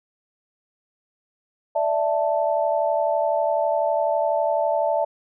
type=chord; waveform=sine; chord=D suspended second; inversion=none; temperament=equal; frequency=587.3 / 659.3 / 880 Hz; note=D5 / E5 / A5; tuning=0 / 0 / 0 cents; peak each=-23 / -22 / -25 dBFS; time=1.75-5.05 s; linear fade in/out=10 ms; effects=none